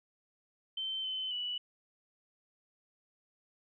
sine tone with pitch steps, 3095 / 3055 / 2955 Hz, G7 / G7 / F#7, -23 / -45 / -3 cents, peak -34 dBFS, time 0.77-1.58 s, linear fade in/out 5 ms, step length 270 ms, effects none

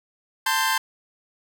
sawtooth tone cluster, 890 / 1039 / 1580 Hz, A5 / C6 / G6, +20 / -12 / +13 cents, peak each -21 dBFS, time 0.46-0.78 s, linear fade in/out 5 ms, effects none

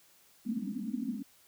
pink band-pass noise, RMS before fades -36 dBFS, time 0.45-1.23 s, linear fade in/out 10 ms, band 200 to 280 Hz, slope 96 dB/octave, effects white hiss -63 dBFS RMS until 1.47 s

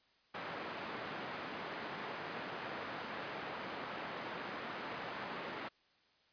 white band-pass noise, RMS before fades -44 dBFS, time 0.34-5.69 s, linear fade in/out 10 ms, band 160 to 1600 Hz, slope 12 dB/octave, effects white hiss -71 dBFS RMS until 6.32 s + resampled to 11025 Hz

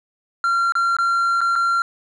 triangle tone with dropouts, 1375 Hz, F6, 27 cents flat, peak -14 dBFS, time 0.44-1.82 s, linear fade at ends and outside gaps 1 ms, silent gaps 0.722-0.753 / 0.967-0.986 / 1.407-1.414 / 1.555-1.56 s, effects resampled to 24000 Hz

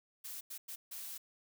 blue noise bursts at uneven times, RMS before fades -45 dBFS, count 4, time 0.24-0.41 / 0.5-0.58 / 0.68-0.76 / 0.91-1.18 s, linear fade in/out 10 ms, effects none

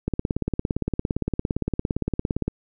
click train, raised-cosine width 3 ms, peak -10 dBFS, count 43, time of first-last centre 0.08-2.48 s, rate 17.5 Hz, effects none

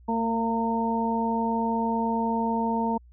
harmonic tone with a mistuned harmonic, 228.7 Hz, A#3, 33 cents flat, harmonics 1 / 2 / 3 / 4, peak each -26 / -32 / -34 / -27 dBFS, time 0.08-2.98 s, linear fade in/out 10 ms, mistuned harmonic 1, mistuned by -16 cents, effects added 60 Hz sine -49 dBFS peak until 3.12 s

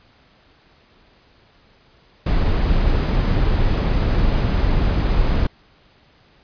brown noise, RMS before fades -17 dBFS, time 2.26-5.47 s, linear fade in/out 5 ms, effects pink hiss -54 dBFS RMS until 6.43 s + resampled to 11025 Hz

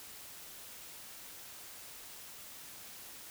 silence, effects white hiss -50 dBFS RMS until 3.3 s

